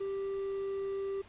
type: tone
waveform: triangle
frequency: 392 Hz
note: G4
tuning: in tune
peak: -31 dBFS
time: 0-1.22 s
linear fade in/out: 10 ms
effects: pink hiss -57 dBFS RMS until 1.28 s + resampled to 8000 Hz